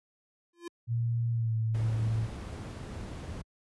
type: tone with exponential growth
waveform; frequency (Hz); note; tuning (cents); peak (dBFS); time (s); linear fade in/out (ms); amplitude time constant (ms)
square; 343.8; F4; -27; -36; 0.53-0.68; 5; 31
type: tone with pitch glide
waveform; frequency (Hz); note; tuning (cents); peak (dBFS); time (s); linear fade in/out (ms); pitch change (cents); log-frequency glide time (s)
sine; 116.9 to 111.69; A#2 to A2; +5 to +26; -26; 0.87-2.28; 50; -79; 1.31-1.55
type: noise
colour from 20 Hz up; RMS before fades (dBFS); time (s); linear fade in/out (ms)
brown; -36; 1.74-3.42; 10
effects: high-pass 60 Hz 12 dB/octave + resampled to 24000 Hz